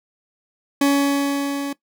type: tone with level ramp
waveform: 40% pulse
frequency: 280.8 Hz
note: C#4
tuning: 22 cents sharp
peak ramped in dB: -12 to -23 dBFS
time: 0.81-1.73 s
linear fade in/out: 5 ms
effects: noise-tail reverb RT60 0.1 s tail -18 dB re dry